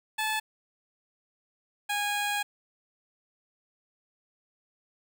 15% pulse tone pair in turn, 868 / 822.4 Hz, A5 / G#5, -24 / -17 cents, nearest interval minor second, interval 93 cents, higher first, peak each -21 dBFS, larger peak neither, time 0.18-0.4 / 1.89-2.43 s, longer second, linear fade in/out 10 ms, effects none

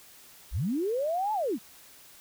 sine linear two-way sweep, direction up then down, 34.65 to 880 to 176.1 Hz, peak -26 dBFS, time 0.51-1.59 s, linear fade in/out 50 ms, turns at 1.33 s, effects white hiss -53 dBFS RMS until 2.2 s

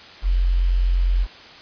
sine tone with quantisation, 44.36 Hz, F1, 28 cents sharp, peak -15 dBFS, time 0.22-1.27 s, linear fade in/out 50 ms, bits 7, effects white hiss -42 dBFS RMS until 1.61 s + resampled to 11025 Hz

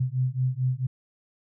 sine beating tone pair, 126.2 / 130.7 Hz, B2 / C3, +38 / -1 cents, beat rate 4.5 Hz, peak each -26 dBFS, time 0-0.87 s, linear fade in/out 10 ms, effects none

